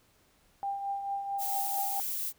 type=tone with tremolo; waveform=sine; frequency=795 Hz; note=G5; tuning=24 cents sharp; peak=-29 dBFS; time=0.63-2 s; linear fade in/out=0 ms; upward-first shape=triangle; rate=4.5 Hz; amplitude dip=55%
type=noise; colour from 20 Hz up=violet; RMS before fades=-34 dBFS; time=1.38-2.33 s; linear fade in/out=50 ms
effects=pink hiss -66 dBFS RMS until 2.38 s